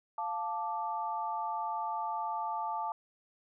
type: chord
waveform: sine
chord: D minor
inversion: first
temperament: equal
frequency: 698.5 / 880 / 1174.7 Hz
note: F5 / A5 / D6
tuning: 0 / 0 / 0 cents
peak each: -40 / -34 / -39 dBFS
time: 0.18-2.92 s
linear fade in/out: 2 ms
effects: none